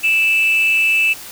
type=tone with amplitude modulation; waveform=sine; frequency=2637 Hz; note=E7; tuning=in tune; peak=-8 dBFS; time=0.03-1.14 s; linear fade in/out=20 ms; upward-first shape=sine; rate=279 Hz; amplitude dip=55%; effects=tanh soft clip ceiling -7 dBFS + white hiss -34 dBFS RMS until 1.31 s